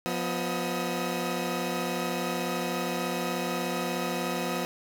15% pulse tone cluster, 176.8 / 246.9 / 633 / 1270 Hz, F3 / B3 / D#5 / D#6, +22 / 0 / +30 / +35 cents, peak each -25 / -26 / -34 / -32 dBFS, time 0.06-4.65 s, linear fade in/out 0 ms, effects 9-bit

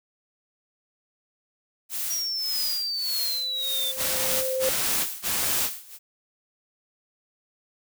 blue noise with tremolo, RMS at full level -29 dBFS, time 1.89-5.99 s, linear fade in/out 50 ms, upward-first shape sine, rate 1.7 Hz, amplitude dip 90%
sine exponential sweep, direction down, 5740 to 3520 Hz, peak -26 dBFS, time 2.1-3.92 s, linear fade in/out 10 ms
sine tone with exponential growth, 522 Hz, C5, 4 cents flat, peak -21 dBFS, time 3.03-4.69 s, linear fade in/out 1 ms, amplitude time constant 360 ms
white noise bursts, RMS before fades -26 dBFS, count 3, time 3.96-5.7 s, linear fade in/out 50 ms, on 480 ms, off 150 ms
effects none

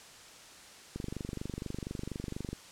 click train, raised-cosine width 3 ms, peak -24 dBFS, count 39, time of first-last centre 0.96-2.53 s, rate 24.2 Hz, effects white hiss -52 dBFS RMS until 2.71 s + low-pass 8000 Hz 12 dB/octave

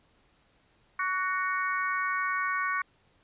harmonic tone with a mistuned harmonic, 370.3 Hz, F#4, 1 cent sharp, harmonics 3 / 4 / 5 / 6, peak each -30 / -32 / -34 / -36 dBFS, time 0.99-2.82 s, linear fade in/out 5 ms, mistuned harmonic 3, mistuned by +24 cents, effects pink hiss -66 dBFS RMS until 3.23 s + resampled to 8000 Hz

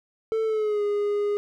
triangle tone with pitch glide, 443.7 to 411.6 Hz, A4 to G#4, +14 to -16 cents, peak -20 dBFS, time 0.32-1.37 s, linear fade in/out 0 ms, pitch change -130 cents, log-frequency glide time 0.44-0.83 s, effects none

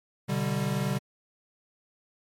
square chord, G major, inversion first, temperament equal with one note detuned, 126.5 / 146.83 / 196 Hz, B2 / D3 / G3, +42 / 0 / 0 cents, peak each -32 / -31 / -31 dBFS, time 0.28-0.99 s, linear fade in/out 20 ms, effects MP3 64 kbps

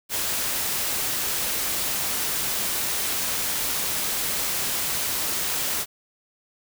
white noise, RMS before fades -26 dBFS, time 0.09-5.86 s, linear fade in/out 50 ms, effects none

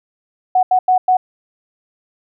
sine tone bursts at uneven times, 740 Hz, F#5, in tune, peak -9 dBFS, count 4, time 0.55-0.63 / 0.71-0.79 / 0.88-0.98 / 1.08-1.17 s, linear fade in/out 5 ms, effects none

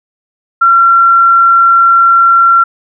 sine tone, 1365 Hz, F6, 40 cents flat, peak -3 dBFS, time 0.61-2.64 s, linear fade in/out 10 ms, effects none

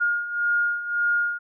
sine beating tone pair, 1421 / 1422.8 Hz, F6 / F6, +30 / +32 cents, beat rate 1.8 Hz, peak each -27 / -22 dBFS, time 0-1.39 s, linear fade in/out 20 ms, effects none

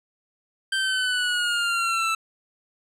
25% pulse exponential sweep, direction down, 1568 to 1318.5 Hz, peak -18 dBFS, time 0.72-2.15 s, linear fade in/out 5 ms, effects low-pass 9000 Hz 12 dB/octave

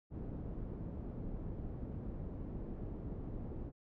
pink low-pass noise, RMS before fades -43 dBFS, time 0.1-3.72 s, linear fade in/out 50 ms, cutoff 360 Hz, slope 12 dB/octave, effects none

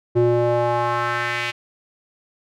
square tone with band-pass filter sweep, 119.5 Hz, A#2, 43 cents sharp, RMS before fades -20 dBFS, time 0.15-1.52 s, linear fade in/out 20 ms, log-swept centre 340 to 2600 Hz, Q 2.1, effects none

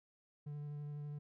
triangle tone with vibrato, 146.83 Hz, D3, in tune, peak -40 dBFS, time 0.46-1.19 s, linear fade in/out 10 ms, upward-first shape sine, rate 12 Hz, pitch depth 12 cents each way, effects none

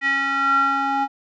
square tone with band-pass filter sweep, 274.6 Hz, C#4, 16 cents flat, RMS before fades -20 dBFS, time 0.01-1.08 s, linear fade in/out 50 ms, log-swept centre 2000 to 960 Hz, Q 6.4, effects resampled to 16000 Hz

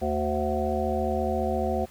harmonic tone with a mistuned harmonic, 74.5 Hz, D2, 25 cents sharp, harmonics 1 / 3 / 5 / 7 / 9 / 10, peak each -31 / -31 / -31 / -31 / -31 / -31 dBFS, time 0.01-1.86 s, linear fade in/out 20 ms, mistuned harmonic 1, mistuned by +60 cents, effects pink hiss -52 dBFS RMS until 1.9 s

